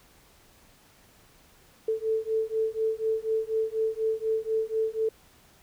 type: beating tone pair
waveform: sine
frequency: 440 / 444.1 Hz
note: A4 / A4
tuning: 0 / +16 cents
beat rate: 4.1 Hz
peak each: -28 dBFS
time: 1.88-5.09 s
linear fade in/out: 5 ms
effects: pink hiss -58 dBFS RMS until 5.62 s